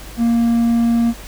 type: tone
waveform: triangle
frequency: 233.3 Hz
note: A#3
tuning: 2 cents sharp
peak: -10 dBFS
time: 0.17-1.14 s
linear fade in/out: 50 ms
effects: added 50 Hz sine -34 dBFS peak until 1.27 s + pink hiss -37 dBFS RMS until 1.27 s